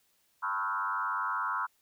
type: tone with frequency modulation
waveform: sine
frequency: 1196 Hz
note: D6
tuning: 31 cents sharp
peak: -29 dBFS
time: 0.42-1.67 s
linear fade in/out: 20 ms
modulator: 97.2 Hz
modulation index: 2.7
effects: white hiss -71 dBFS RMS until 1.81 s